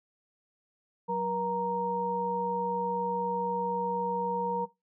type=tone cluster; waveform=sine; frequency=185.2 / 478.2 / 932 Hz; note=F#3 / A#4 / A#5; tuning=+2 / +44 / -1 cents; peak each=-36 / -33 / -30 dBFS; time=1.08-4.66 s; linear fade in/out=20 ms; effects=noise-tail reverb RT60 0.2 s tail -18 dB re dry